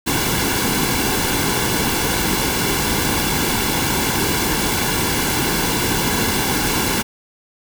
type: noise with comb filter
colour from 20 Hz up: pink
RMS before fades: -19 dBFS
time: 0.06-7.03 s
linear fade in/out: 20 ms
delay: 1.6 ms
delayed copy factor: -0.6
effects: none